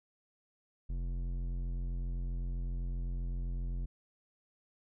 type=tone with low-pass filter; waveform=square; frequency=43.87 Hz; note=F1; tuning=9 cents sharp; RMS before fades=-36 dBFS; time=0.89-3.86 s; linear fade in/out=10 ms; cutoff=200 Hz; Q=0.65; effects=none